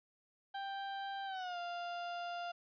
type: tone with pitch glide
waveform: 35% pulse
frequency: 787 to 697.1 Hz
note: G5 to F5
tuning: +7 to -3 cents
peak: -38 dBFS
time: 0.54-2.52 s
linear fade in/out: 10 ms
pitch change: -210 cents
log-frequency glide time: 1.25-1.58 s
effects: resampled to 11025 Hz + 13-bit